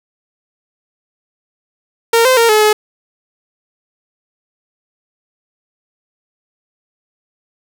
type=tone with pitch steps; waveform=sawtooth; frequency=460.9 / 516 / 462.4 / 428.2 / 425.5 Hz; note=A#4 / C5 / A#4 / A4 / G#4; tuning=-20 / -24 / -14 / -47 / +42 cents; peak=-4 dBFS; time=2.13-2.73 s; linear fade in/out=5 ms; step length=120 ms; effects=none